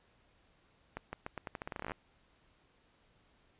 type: accelerating click train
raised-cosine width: 0.5 ms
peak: -24 dBFS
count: 18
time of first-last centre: 0.97-1.918 s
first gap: 160 ms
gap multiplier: 0.84
effects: pink hiss -69 dBFS RMS until 3.59 s + resampled to 8000 Hz